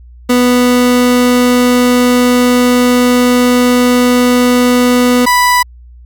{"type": "tone pair in turn", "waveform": "30% pulse", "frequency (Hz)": [246.9, 987.6], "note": ["B3", "B5"], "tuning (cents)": [0, 0], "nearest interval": "2 octaves", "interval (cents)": 2400, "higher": "second", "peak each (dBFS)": -4, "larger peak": "neither", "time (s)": [[0.29, 5.26], [5.26, 5.63]], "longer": "first", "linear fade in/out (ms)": 10, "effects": ["added 60 Hz sine -33 dBFS peak until 6.05 s"]}